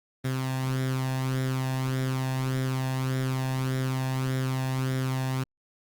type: tone with flanger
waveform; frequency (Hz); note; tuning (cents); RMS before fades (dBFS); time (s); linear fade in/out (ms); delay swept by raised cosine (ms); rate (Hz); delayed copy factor
sawtooth; 130.81; C3; 0; -28; 0.24-5.44; 10; 0.55 to 1.16; 1.7; +0.55
effects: Opus 32 kbps